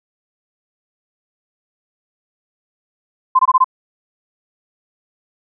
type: tone bursts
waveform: sine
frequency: 1034 Hz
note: C6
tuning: 21 cents flat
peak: -7 dBFS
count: 5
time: 3.35-3.644 s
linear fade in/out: 10 ms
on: 42 ms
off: 21 ms
effects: none